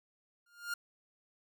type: tone with exponential growth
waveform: 45% pulse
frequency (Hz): 1410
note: F6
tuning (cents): +16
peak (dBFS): -32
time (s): 0.46-0.74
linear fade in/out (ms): 5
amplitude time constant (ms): 60
effects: none